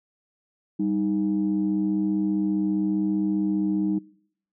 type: tone pair together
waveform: sine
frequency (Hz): 195.98 / 311.1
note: G3 / D#4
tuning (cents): 0 / 0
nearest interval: minor sixth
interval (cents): 800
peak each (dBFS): -24 / -23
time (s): 0.79-3.99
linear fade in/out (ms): 10
effects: noise-tail reverb RT60 0.7 s tail -24 dB re dry + tanh soft clip ceiling -15 dBFS